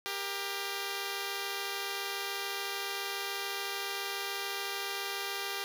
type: tone pair together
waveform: 5% pulse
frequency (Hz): 397 / 471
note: G4 / A#4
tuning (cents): +22 / +18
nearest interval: minor third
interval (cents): 296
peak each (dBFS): -24 / -29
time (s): 0.06-5.64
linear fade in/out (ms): 0
effects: none